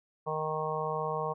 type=harmonic tone; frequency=155.56 Hz; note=D#3; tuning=in tune; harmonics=1 / 3 / 4 / 5 / 6 / 7; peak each=-39 / -35 / -38 / -38 / -38 / -36 dBFS; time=0.26-1.34 s; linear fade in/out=20 ms; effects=none